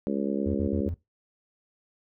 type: harmonic tone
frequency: 69.3 Hz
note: C#2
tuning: in tune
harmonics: 3 / 4 / 5 / 6 / 7 / 8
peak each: -29 / -31 / -33 / -35 / -36 / -37 dBFS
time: 0.07-0.89 s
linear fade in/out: 0 ms
type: tone bursts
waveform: triangle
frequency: 84.8 Hz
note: E2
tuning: 50 cents sharp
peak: -27 dBFS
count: 4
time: 0.46-0.943 s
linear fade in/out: 5 ms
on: 84 ms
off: 49 ms
effects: noise-tail reverb RT60 0.2 s tail -20 dB re dry